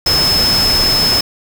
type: tone in noise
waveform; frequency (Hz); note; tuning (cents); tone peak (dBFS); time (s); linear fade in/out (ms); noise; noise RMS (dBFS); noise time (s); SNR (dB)
sine; 5200; E8; -24; -11; 0.06-1.21; 5; pink; -18; 0.06-1.21; +4
effects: none